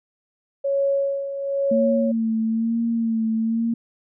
sine tone with tremolo, 554.4 Hz, C#5, in tune, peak -17 dBFS, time 0.64-2.12 s, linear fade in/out 10 ms, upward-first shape sine, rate 1.1 Hz, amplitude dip 65%
sine tone with vibrato, 227 Hz, A#3, 46 cents flat, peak -19 dBFS, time 1.71-3.74 s, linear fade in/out 5 ms, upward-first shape sine, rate 1.1 Hz, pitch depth 35 cents each way
effects none

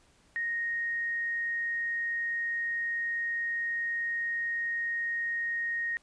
sine tone, 1864.7 Hz, A#6, in tune, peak -29 dBFS, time 0.36-5.97 s, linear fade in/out 0 ms, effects pink hiss -64 dBFS RMS until 6.02 s + resampled to 22050 Hz

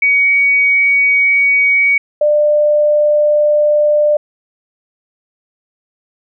sine tone pair in turn, 2251 / 596.2 Hz, C#7 / D5, +26 / +26 cents, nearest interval octave + major seventh, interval 2300 cents, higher first, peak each -8 dBFS, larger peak neither, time 0.02-1.98 / 2.21-4.17 s, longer neither, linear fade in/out 5 ms, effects none

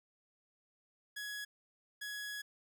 sawtooth tone bursts at uneven times, 1676 Hz, G#6, 15 cents sharp, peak -37 dBFS, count 2, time 1.16-1.45 / 2.01-2.42 s, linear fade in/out 10 ms, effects none

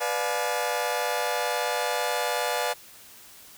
sawtooth chord, B diminished seventh, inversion none, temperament just, 493.9 / 592.7 / 711.2 / 853.4 Hz, B4 / D5 / F5 / Ab5, 0 / +16 / +31 / +47 cents, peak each -27 dBFS, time 0-2.74 s, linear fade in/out 20 ms, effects white hiss -49 dBFS RMS until 3.57 s

